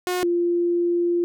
sawtooth / sine tone pair in turn, 361.2 / 346.7 Hz, F#4 / F4, -42 / -13 cents, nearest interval minor second, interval 71 cents, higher first, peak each -18 dBFS, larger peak neither, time 0.07-0.23 / 0.23-1.24 s, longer second, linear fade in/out 0 ms, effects none

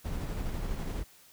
brown noise with tremolo, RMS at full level -33 dBFS, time 0.04-1.04 s, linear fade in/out 20 ms, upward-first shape square, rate 12 Hz, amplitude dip 25%, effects white hiss -58 dBFS RMS until 1.32 s

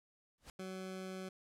pink noise with exponential growth, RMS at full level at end -47 dBFS, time 0.38-0.5 s, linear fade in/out 1 ms, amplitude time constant 25 ms
20% pulse tone, 187.8 Hz, F#3, 26 cents sharp, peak -38 dBFS, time 0.59-1.29 s, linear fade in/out 5 ms
effects low-pass 11000 Hz 12 dB/octave

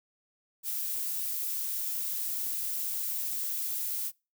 violet noise, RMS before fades -33 dBFS, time 0.63-4.12 s, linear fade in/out 50 ms, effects noise-tail reverb RT60 0.3 s tail -26 dB re dry

